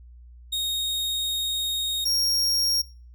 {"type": "tone pair in turn", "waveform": "40% pulse", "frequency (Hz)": [3729, 5575], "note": ["A#7", "F8"], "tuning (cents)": [0, -4], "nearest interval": "perfect fifth", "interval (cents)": 696, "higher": "second", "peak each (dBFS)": [-23, -20], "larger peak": "second", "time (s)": [[0.52, 2.05], [2.05, 2.82]], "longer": "first", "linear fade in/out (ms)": 10, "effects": ["noise-tail reverb RT60 0.4 s tail -24 dB re dry", "added 60 Hz sine -44 dBFS peak until 3.14 s"]}